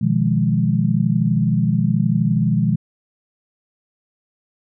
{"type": "chord", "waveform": "sine", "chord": "F half-diminished seventh", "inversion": "second", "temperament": "equal", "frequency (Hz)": [123.47, 155.56, 174.61, 207.7], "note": ["Cb3", "Eb3", "F3", "Ab3"], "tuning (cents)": [0, 0, 0, 0], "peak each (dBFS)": -20, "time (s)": [0.01, 2.76], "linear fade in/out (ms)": 10, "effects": []}